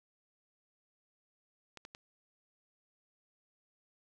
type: clicks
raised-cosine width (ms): 0.2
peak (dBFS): -30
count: 3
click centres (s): 1.773 / 1.851 / 1.949
effects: none